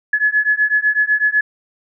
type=beating tone pair; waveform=sine; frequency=1700 / 1708 Hz; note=G#6 / G#6; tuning=+40 / +48 cents; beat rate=8 Hz; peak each=-16 dBFS; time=0.13-1.41 s; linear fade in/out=5 ms; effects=none